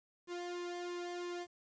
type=tone with flanger; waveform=sawtooth; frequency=351.8 Hz; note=F4; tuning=13 cents sharp; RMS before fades=-42 dBFS; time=0.27-1.47 s; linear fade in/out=50 ms; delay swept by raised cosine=1.5 to 2.1 ms; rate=3 Hz; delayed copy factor=-0.85; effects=resampled to 16000 Hz + 11-bit